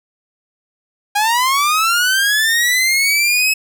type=linear sweep; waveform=sawtooth; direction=up; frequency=808 to 2586 Hz; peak=-9 dBFS; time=1.15-3.54 s; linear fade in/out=10 ms; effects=none